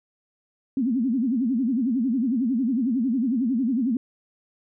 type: tone with vibrato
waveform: sine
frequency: 246.5 Hz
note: B3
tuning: 3 cents flat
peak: -20 dBFS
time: 0.77-3.97 s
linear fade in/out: 2 ms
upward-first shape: sine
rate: 11 Hz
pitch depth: 210 cents each way
effects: none